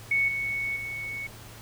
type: tone with level steps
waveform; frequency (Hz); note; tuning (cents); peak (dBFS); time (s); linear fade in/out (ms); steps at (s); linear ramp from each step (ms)
sine; 2217; C#7; 0; -21 / -27 / -32; 0.11-1.27; 5; 0.28 / 0.76; 5
effects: added 111 Hz sine -47 dBFS peak until 1.61 s + pink hiss -47 dBFS RMS until 1.61 s